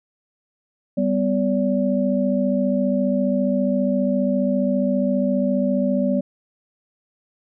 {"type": "tone cluster", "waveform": "sine", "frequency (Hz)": [196.3, 251.1, 574], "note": ["G3", "B3", "D5"], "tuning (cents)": [3, 29, -40], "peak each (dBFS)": [-21, -21, -23], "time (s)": [0.97, 6.21], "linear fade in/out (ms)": 10, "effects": []}